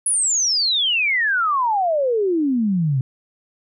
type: exponential sweep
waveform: sine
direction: down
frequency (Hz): 10500 to 125.2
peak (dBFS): -16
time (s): 0.06-3.01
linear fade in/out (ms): 2
effects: none